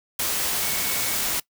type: tone in noise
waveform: sine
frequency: 2217 Hz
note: C#7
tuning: in tune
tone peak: -36 dBFS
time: 0.62-1.15 s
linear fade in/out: 5 ms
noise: white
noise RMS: -25 dBFS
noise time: 0.19-1.4 s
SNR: -14 dB
effects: noise-tail reverb RT60 0.1 s tail -21 dB re dry